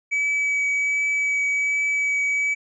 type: tone with vibrato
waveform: triangle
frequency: 2283 Hz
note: D7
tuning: 50 cents flat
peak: -18 dBFS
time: 0.11-2.55 s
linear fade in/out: 20 ms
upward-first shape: triangle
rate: 1.3 Hz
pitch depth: 10 cents each way
effects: resampled to 22050 Hz